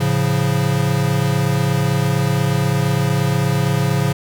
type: chord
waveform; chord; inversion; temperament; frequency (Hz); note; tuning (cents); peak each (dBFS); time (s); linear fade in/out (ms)
square; A augmented; none; equal; 110 / 138.59 / 174.61; A2 / C#3 / E#3; 0 / 0 / 0; -22 / -18 / -22; 0-4.13; 10
effects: none